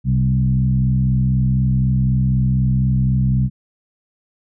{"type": "tone with frequency modulation", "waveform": "sine", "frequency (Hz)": 129.6, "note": "C3", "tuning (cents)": -16, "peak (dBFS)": -13, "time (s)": [0.04, 3.5], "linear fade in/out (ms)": 50, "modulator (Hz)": 64, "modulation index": 0.91, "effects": []}